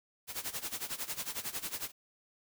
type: noise with tremolo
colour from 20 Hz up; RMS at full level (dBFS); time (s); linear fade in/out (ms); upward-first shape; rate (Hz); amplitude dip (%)
white; -36; 0.27-1.92; 50; sine; 11; 85
effects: none